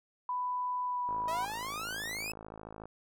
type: tone with pitch glide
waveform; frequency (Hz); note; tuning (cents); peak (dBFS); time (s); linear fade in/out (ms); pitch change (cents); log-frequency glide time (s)
sine; 994 to 983.2; B5 to B5; +11 to -8; -31; 0.29-1.45; 2; -19; 0.85-1.05
type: click train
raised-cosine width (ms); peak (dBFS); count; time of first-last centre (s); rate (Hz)
1; -31; 96; 1.09-2.856; 53.8
type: exponential sweep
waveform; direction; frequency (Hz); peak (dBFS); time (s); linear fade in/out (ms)
sawtooth; up; 622.3 to 2637; -33; 1.28-2.32; 2
effects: none